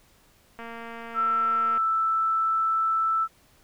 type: click train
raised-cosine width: 0.5 ms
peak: -25 dBFS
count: 275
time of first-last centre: 0.59-1.776 s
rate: 231 Hz
type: tone with pitch glide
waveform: sine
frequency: 1334 to 1321.7 Hz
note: E6 to E6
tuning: +20 to +4 cents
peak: -21 dBFS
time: 1.14-3.28 s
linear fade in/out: 50 ms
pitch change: -16 cents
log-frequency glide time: 1.56-1.84 s
effects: pink hiss -60 dBFS RMS until 3.63 s

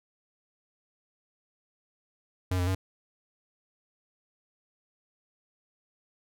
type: tone with pitch steps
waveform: square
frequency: 91.9 / 89.2 / 94.1 Hz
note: F#2 / F2 / F#2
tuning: -11 / +37 / +30 cents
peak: -26 dBFS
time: 2.51-2.75 s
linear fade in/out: 5 ms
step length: 80 ms
effects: none

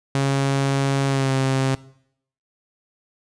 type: tone with pitch glide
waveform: sawtooth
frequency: 137.3 to 133.47 Hz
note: C#3 to C3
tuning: -16 to +35 cents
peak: -14 dBFS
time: 0.15-1.75 s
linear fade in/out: 2 ms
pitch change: -49 cents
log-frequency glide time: 1.07-1.33 s
effects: noise-tail reverb RT60 0.7 s tail -20 dB re dry + resampled to 22050 Hz

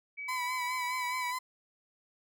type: tone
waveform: sine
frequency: 2279 Hz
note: C#7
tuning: 47 cents sharp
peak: -37 dBFS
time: 0.17-1.32 s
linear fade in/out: 20 ms
type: tone with vibrato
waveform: 35% pulse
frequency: 1000 Hz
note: B5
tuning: 21 cents sharp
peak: -31 dBFS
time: 0.28-1.39 s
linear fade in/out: 10 ms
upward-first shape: sine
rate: 4.8 Hz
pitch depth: 40 cents each way
effects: none

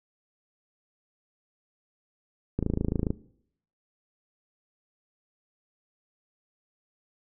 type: click train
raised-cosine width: 3 ms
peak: -13 dBFS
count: 15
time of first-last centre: 2.59-3.105 s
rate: 27.2 Hz
effects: noise-tail reverb RT60 0.7 s tail -20 dB re dry

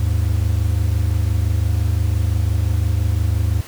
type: tone pair together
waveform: triangle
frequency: 76.97 / 102.8 Hz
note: D#2 / G#2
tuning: -18 / -17 cents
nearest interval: perfect fourth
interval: 501 cents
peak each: -16 dBFS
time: 0-3.61 s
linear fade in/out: 5 ms
effects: pink hiss -38 dBFS RMS until 3.67 s

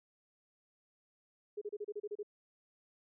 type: tone bursts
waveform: sine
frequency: 415.3 Hz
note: G#4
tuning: in tune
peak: -37 dBFS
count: 9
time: 1.57-2.231 s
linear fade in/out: 10 ms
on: 45 ms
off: 32 ms
effects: none

